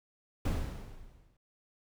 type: noise with exponential decay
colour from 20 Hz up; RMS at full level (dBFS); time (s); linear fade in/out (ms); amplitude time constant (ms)
brown; -27; 0.45-1.37; 5; 200
effects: none